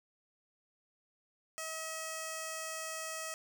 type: tone with notch filter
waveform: 5% pulse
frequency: 640 Hz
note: D#5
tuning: 49 cents sharp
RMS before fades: -41 dBFS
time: 1.58-3.34 s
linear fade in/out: 0 ms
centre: 3800 Hz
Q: 1.2
effects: none

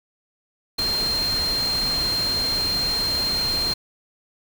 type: tone in noise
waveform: sine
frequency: 4186 Hz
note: C8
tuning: in tune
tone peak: -21 dBFS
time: 0.78-3.74 s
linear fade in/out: 10 ms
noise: pink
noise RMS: -30 dBFS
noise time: 0.78-3.74 s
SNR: +6 dB
effects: none

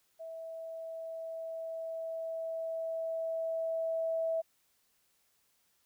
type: tone with level ramp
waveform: sine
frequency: 653 Hz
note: E5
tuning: 17 cents flat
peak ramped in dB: -41 to -29 dBFS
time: 0.19-4.42 s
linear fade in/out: 20 ms
effects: white hiss -73 dBFS RMS until 5.85 s

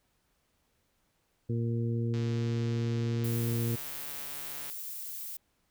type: harmonic tone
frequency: 116.54 Hz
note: A#2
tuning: in tune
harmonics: 1 / 2 / 3 / 4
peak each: -29 / -35 / -39 / -41 dBFS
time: 1.49-3.76 s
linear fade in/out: 10 ms
type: click train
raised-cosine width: 0.2 ms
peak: -29 dBFS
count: 367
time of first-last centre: 2.14-4.699 s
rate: 143 Hz
type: noise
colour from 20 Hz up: violet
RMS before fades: -40 dBFS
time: 3.24-5.37 s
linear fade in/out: 5 ms
effects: pink hiss -74 dBFS RMS until 5.7 s

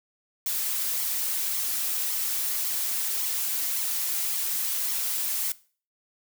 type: noise with flanger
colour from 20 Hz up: blue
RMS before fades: -28 dBFS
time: 0.46-5.52 s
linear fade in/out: 2 ms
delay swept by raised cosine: 0.91 to 6.61 ms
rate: 1.8 Hz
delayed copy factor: +0.55
effects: noise-tail reverb RT60 0.4 s tail -19 dB re dry

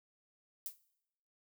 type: noise with exponential decay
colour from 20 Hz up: violet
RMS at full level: -37 dBFS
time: 0.66-0.78 s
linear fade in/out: 0 ms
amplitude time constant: 25 ms
effects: noise-tail reverb RT60 0.8 s tail -20 dB re dry

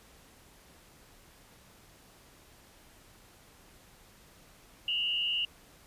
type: tone with frequency modulation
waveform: sine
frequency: 2868 Hz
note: F7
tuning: 45 cents sharp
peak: -28 dBFS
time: 4.88-5.45 s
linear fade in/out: 2 ms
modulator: 105 Hz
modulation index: 0.98
effects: pink hiss -58 dBFS RMS until 5.86 s + resampled to 32000 Hz

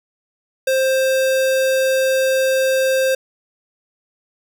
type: tone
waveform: square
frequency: 527 Hz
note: C5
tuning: 12 cents sharp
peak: -15 dBFS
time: 0.67-3.15 s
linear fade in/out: 5 ms
effects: none

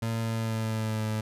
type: tone with pitch glide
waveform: 30% pulse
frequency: 113.7 to 108.63 Hz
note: A#2 to A2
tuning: -43 to -22 cents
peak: -25 dBFS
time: 0.02-1.21 s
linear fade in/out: 5 ms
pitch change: -79 cents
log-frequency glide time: 0.21-1.06 s
effects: resampled to 32000 Hz

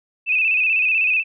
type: tone with vibrato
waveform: sine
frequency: 2573 Hz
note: E7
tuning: 43 cents flat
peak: -15 dBFS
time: 0.26-1.24 s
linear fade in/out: 50 ms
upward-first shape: square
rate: 16 Hz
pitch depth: 52 cents each way
effects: none

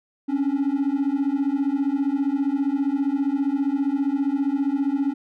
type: beating tone pair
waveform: triangle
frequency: 271.1 / 286.1 Hz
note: C#4 / D4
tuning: -38 / -45 cents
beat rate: 15 Hz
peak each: -20 dBFS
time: 0.28-5.14 s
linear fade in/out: 20 ms
effects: tanh soft clip ceiling -14 dBFS

